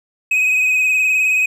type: tone with vibrato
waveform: triangle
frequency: 2524 Hz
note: D#7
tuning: 24 cents sharp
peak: -11 dBFS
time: 0.31-1.46 s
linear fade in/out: 5 ms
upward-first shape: sine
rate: 19 Hz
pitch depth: 30 cents each way
effects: none